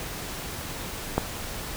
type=click; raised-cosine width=1 ms; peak=-7 dBFS; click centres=1.18 s; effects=pink hiss -35 dBFS RMS until 1.76 s